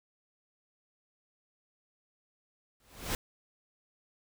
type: noise with exponential growth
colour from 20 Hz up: pink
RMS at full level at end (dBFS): -30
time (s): 2.8-3.15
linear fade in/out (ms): 1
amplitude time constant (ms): 74
effects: none